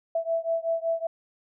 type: beating tone pair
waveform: sine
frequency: 659 / 664.3 Hz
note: E5 / E5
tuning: -1 / +13 cents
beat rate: 5.3 Hz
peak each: -27 / -28 dBFS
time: 0.15-1.07 s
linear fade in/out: 5 ms
effects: none